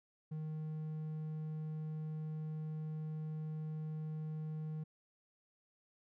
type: tone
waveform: triangle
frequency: 155.56 Hz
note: D#3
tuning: in tune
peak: -37 dBFS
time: 0.31-4.84 s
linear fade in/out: 10 ms
effects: none